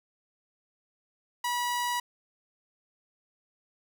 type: tone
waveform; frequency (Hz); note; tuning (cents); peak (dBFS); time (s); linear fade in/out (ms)
sawtooth; 971; B5; -30; -24; 1.44-2; 5
effects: none